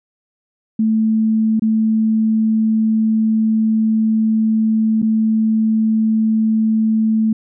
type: tone with dropouts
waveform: sine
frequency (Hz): 220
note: A3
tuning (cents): 0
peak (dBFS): -12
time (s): 0.79-7.33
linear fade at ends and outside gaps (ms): 5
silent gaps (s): 1.596-1.62 / 5.019-5.026
effects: none